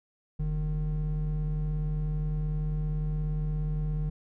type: tone pair together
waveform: triangle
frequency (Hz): 45.18 / 152.8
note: F#1 / D#3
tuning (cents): -40 / -31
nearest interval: octave + major sixth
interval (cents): 2109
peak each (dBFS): -27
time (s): 0.39-4.1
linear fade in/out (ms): 10
effects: tanh soft clip ceiling -20 dBFS